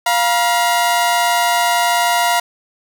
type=tone pair together; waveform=sawtooth; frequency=698.5 / 958.3 Hz; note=F5 / A#5; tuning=0 / +48 cents; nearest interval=perfect fourth; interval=548 cents; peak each=-12 dBFS; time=0.06-2.4 s; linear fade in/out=5 ms; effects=none